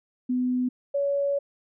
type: tone pair in turn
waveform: sine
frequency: 250.9 / 563.3 Hz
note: B3 / C#5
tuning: +28 / +28 cents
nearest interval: octave + major second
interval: 1400 cents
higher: second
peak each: -22 dBFS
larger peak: neither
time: 0.29-0.69 / 0.94-1.39 s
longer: second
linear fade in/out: 10 ms
effects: none